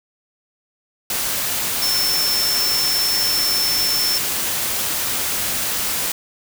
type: tone in noise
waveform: sine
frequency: 5350 Hz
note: E8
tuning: 25 cents sharp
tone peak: -18 dBFS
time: 1.82-4.18 s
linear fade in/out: 2 ms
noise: white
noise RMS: -22 dBFS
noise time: 1.1-6.12 s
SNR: +1 dB
effects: none